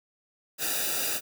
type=noise with comb filter; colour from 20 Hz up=white; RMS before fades=-29 dBFS; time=0.58-1.21 s; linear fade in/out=50 ms; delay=0.93 ms; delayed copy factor=-1; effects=none